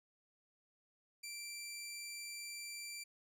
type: tone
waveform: 15% pulse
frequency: 2349 Hz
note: D7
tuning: in tune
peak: -38 dBFS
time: 1.23-3.04 s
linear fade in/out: 10 ms
effects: none